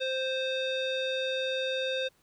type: tone with low-pass filter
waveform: square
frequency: 523.3 Hz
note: C5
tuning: in tune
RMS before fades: -31 dBFS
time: 0-2.09 s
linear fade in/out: 20 ms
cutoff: 3500 Hz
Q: 5
effects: pink hiss -67 dBFS RMS until 2.22 s